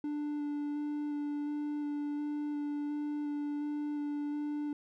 triangle tone with vibrato, 293.7 Hz, D4, in tune, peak -31 dBFS, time 0.04-4.73 s, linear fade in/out 2 ms, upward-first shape square, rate 1.4 Hz, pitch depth 9 cents each way, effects none

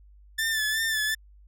sawtooth tone with vibrato, 1760 Hz, A6, in tune, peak -21 dBFS, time 0.38-1.15 s, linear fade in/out 10 ms, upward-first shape sine, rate 2.7 Hz, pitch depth 45 cents each way, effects added 50 Hz sine -50 dBFS peak until 1.47 s

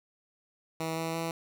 10% pulse tone with pitch steps, 161.8 / 163.4 / 165.01 Hz, E3 / E3 / E3, -32 / -15 / +2 cents, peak -23 dBFS, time 0.8-1.31 s, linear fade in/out 2 ms, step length 170 ms, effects none

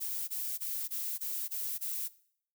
violet noise bursts, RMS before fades -36 dBFS, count 7, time 0-2.086 s, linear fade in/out 20 ms, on 280 ms, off 21 ms, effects noise-tail reverb RT60 0.6 s tail -19 dB re dry

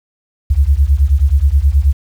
sine beating tone pair, 65.41 / 74.81 Hz, C2 / D2, 0 / +33 cents, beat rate 9.4 Hz, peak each -11 dBFS, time 0.5-1.93 s, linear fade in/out 10 ms, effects 7-bit

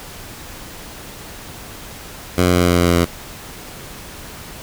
10% pulse tone with pitch steps, 89.8 / 89.13 / 88.46 / 87.8 / 87.14 / 86.49 / 85.84 Hz, F2 / F2 / F2 / F2 / F2 / F2 / F2, +49 / +36 / +23 / +10 / -3 / -16 / -29 cents, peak -4 dBFS, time 2.37-3.056 s, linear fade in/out 20 ms, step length 98 ms, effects pink hiss -35 dBFS RMS until 4.62 s

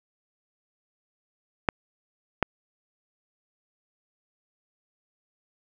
clicks, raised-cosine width 0.5 ms, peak -5 dBFS, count 2, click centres 1.688 / 2.427 s, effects none

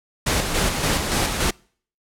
pink noise with tremolo, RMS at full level -20 dBFS, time 0.26-1.51 s, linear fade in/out 10 ms, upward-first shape square, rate 3.5 Hz, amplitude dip 40%, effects noise-tail reverb RT60 0.5 s tail -26 dB re dry + low-pass 11000 Hz 12 dB/octave

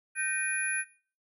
sine tone cluster, 1541 / 1861 / 2449 / 10350 Hz, G6 / A#6 / D#7 / E9, -30 / -3 / -28 / -33 cents, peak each -31 / -38 / -32 / -33 dBFS, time 0.15-0.85 s, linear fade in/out 50 ms, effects noise-tail reverb RT60 0.4 s tail -18 dB re dry

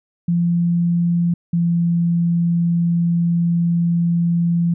sine tone pair in turn, 171.9 / 170.52 Hz, F3 / F3, -27 / -41 cents, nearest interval unison, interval 14 cents, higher first, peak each -14 dBFS, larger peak neither, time 0.28-1.34 / 1.53-4.74 s, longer second, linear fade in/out 5 ms, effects none

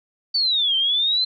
sine exponential two-way sweep, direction down then up, 4601 to 3100 to 4130 Hz, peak -17 dBFS, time 0.34-1.25 s, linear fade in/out 10 ms, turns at 0.76 s, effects none

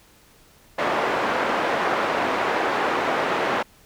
pink band-pass noise, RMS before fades -23 dBFS, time 0.78-3.63 s, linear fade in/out 10 ms, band 430 to 1700 Hz, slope 12 dB/octave, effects pink hiss -54 dBFS RMS until 3.85 s

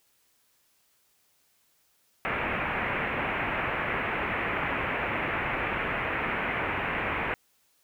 white low-pass noise, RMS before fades -30 dBFS, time 2.25-7.34 s, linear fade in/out 0 ms, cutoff 2500 Hz, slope 48 dB/octave, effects white hiss -68 dBFS RMS until 7.83 s

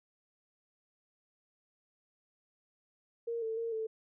sine tone with pitch steps, 465.4 / 445.9 / 459.9 / 441.9 Hz, A#4 / A4 / A#4 / A4, -3 / +23 / -23 / +7 cents, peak -33 dBFS, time 3.27-3.87 s, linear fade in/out 10 ms, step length 150 ms, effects none

